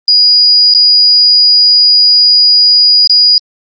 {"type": "tone with dropouts", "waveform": "sine", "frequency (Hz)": 4899, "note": "D#8", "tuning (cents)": -28, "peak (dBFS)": -3, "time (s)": [0.08, 3.38], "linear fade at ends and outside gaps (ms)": 1, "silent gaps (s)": [[0.739, 0.748], [3.073, 3.097]], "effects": ["Opus 24 kbps"]}